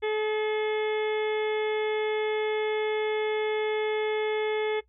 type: harmonic tone with a mistuned harmonic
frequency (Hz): 429.7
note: A4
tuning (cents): -41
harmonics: 1 / 2 / 3 / 4 / 5 / 6 / 7 / 8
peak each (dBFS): -25 / -36 / -44 / -39 / -36 / -48 / -48 / -43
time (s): 0.02-4.81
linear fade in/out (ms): 20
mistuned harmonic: 3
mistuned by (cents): -27
effects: noise-tail reverb RT60 0.1 s tail -19 dB re dry + added 60 Hz sine -63 dBFS peak until 4.88 s